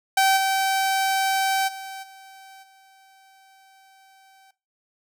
sawtooth tone with level steps, 772 Hz, G5, 27 cents flat, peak -12 / -16 / -30 / -40 / -48 dBFS, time 0.17-4.51 s, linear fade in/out 5 ms, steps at 0.36 / 1.67 / 2.02 / 2.62 s, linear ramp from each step 20 ms, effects noise-tail reverb RT60 0.3 s tail -18 dB re dry

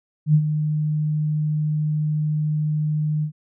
sine tone with ADSR envelope, 152.3 Hz, D#3, 37 cents flat, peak -10 dBFS, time 0.26-3.32 s, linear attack 82 ms, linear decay 69 ms, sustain -9 dB, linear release 90 ms, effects none

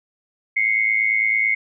sine tone pair together, 2088 / 2197 Hz, C7 / C#7, -4 / -16 cents, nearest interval minor second, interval 88 cents, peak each -19 dBFS, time 0.56-1.55 s, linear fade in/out 10 ms, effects none

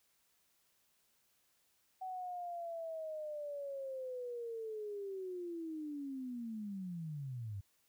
sine linear sweep, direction down, 755 to 94.4 Hz, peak -40 dBFS, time 2.01-7.61 s, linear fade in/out 10 ms, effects white hiss -75 dBFS RMS until 7.88 s

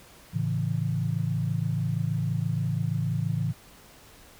sine chord, A major, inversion none, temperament equal, 110 / 138.59 / 164.81 Hz, A2 / C#3 / E3, 0 / 0 / 0 cents, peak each -29 dBFS, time 0.33-3.53 s, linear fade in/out 20 ms, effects pink hiss -52 dBFS RMS until 4.39 s

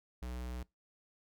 square tone, 61.6 Hz, B1, 4 cents flat, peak -40 dBFS, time 0.22-0.63 s, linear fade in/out 5 ms, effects noise-tail reverb RT60 0.2 s tail -23 dB re dry

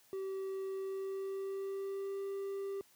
triangle tone with pitch glide, 385.2 to 393.7 Hz, G4 to G4, -30 to +8 cents, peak -35 dBFS, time 0.13-2.81 s, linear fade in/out 0 ms, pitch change +38 cents, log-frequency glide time 0.75-2.23 s, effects white hiss -66 dBFS RMS until 2.95 s + high-pass 60 Hz 12 dB/octave

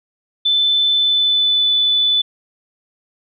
sine tone with pitch glide, 3520 to 3488 Hz, A7 to A7, 0 to -16 cents, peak -12 dBFS, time 0.45-2.22 s, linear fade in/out 10 ms, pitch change -16 cents, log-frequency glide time 0.93-1.73 s, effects none

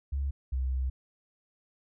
sine tone pair in turn, 69.3 / 64.94 Hz, C#2 / C2, 0 / -12 cents, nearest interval minor second, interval 112 cents, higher first, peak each -27 / -26 dBFS, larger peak second, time 0.12-0.31 / 0.52-0.9 s, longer second, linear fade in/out 10 ms, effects tanh soft clip ceiling -23 dBFS

